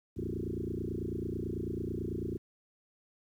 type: tone with frequency modulation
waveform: sine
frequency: 174.6 Hz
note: F3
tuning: in tune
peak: -32 dBFS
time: 0.16-2.38 s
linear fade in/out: 20 ms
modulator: 29.1 Hz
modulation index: 7.6
effects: 11-bit